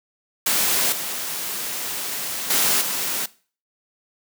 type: noise with level steps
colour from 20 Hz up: white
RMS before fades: -20 / -28 / -19 / -25 dBFS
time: 0.46-3.26 s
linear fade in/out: 5 ms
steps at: 0.92 / 2.5 / 2.81 s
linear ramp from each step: 5 ms
effects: noise-tail reverb RT60 0.4 s tail -20 dB re dry + high-pass 150 Hz 12 dB/octave